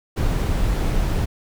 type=noise; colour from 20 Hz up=brown; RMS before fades=-20 dBFS; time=0.16-1.26 s; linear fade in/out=20 ms; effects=none